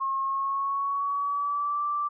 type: tone with pitch glide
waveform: sine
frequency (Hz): 1080 to 1171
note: C#6 to D6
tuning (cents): -45 to -5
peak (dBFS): -25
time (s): 0-2.09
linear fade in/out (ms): 20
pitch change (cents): +140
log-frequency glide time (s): 0.22-1.84
effects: none